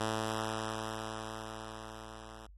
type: tone with level ramp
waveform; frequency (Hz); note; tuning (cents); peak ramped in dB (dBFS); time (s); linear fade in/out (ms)
5% pulse; 110; A2; 0; -20 to -38; 0-2.47; 10
effects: added 50 Hz sine -53 dBFS peak until 2.57 s + AAC 32 kbps